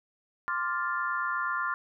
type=chord; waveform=sine; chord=D minor seventh; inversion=third; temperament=equal; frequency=1046.5 / 1174.7 / 1396.9 / 1760 Hz; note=C6 / D6 / F6 / A6; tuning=0 / 0 / 0 / 0 cents; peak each=-33 / -35 / -31 / -36 dBFS; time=0.48-1.74 s; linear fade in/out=0 ms; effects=none